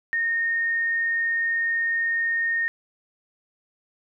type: tone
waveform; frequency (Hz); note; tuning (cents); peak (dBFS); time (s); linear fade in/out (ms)
sine; 1842; A#6; -21; -21; 0.13-2.68; 0
effects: none